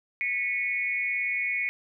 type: tone with amplitude modulation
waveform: sine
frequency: 2205 Hz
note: C#7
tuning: 10 cents flat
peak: -21 dBFS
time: 0.21-1.69 s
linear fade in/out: 0 ms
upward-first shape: sine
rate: 238 Hz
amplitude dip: 100%
effects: none